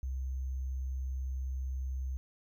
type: tone with sample-and-hold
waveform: sine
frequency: 65.41 Hz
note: C2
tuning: in tune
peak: -33 dBFS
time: 0.03-2.17 s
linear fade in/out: 0 ms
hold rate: 6300 Hz
effects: none